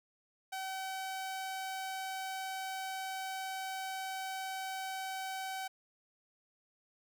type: tone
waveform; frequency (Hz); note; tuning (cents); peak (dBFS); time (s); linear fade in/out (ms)
sawtooth; 763; G5; -47; -34; 0.52-5.68; 10
effects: none